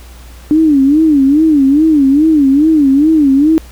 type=tone with vibrato; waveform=sine; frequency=293.4 Hz; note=D4; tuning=2 cents flat; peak=-5 dBFS; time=0.51-3.58 s; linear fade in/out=0 ms; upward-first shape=sine; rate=2.4 Hz; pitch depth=160 cents each way; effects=added 60 Hz sine -32 dBFS peak until 3.71 s + pink hiss -40 dBFS RMS until 3.71 s